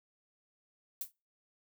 violet noise with exponential decay, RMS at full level -33 dBFS, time 1.01-1.12 s, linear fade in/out 2 ms, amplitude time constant 22 ms, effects noise-tail reverb RT60 0.3 s tail -26 dB re dry

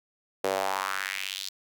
sawtooth tone with high-pass filter sweep, 96.2 Hz, G2, 32 cents flat, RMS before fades -31 dBFS, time 0.44-1.49 s, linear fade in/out 5 ms, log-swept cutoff 470 to 4400 Hz, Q 2.8, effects none

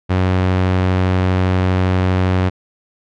sawtooth tone, 92.5 Hz, F#2, in tune, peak -9 dBFS, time 0.09-2.5 s, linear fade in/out 20 ms, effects low-pass 3000 Hz 12 dB/octave

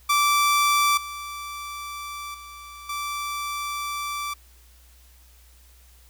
sawtooth tone with level steps, 1166 Hz, D6, 13 cents flat, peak -14 / -29 / -36 / -24 dBFS, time 0.09-4.34 s, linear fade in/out 10 ms, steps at 0.97 / 2.34 / 2.89 s, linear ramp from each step 5 ms, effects added 61 Hz sine -51 dBFS peak until 6.09 s + white hiss -57 dBFS RMS until 6.09 s

